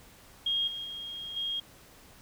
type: tone with level steps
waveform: sine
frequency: 3251 Hz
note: G#7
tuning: 38 cents flat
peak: -26 / -35 / -37 / -30 dBFS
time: 0.46-1.6 s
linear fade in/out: 5 ms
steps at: 0.67 / 0.84 / 1.36 s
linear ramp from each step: 10 ms
effects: pink hiss -55 dBFS RMS until 2.21 s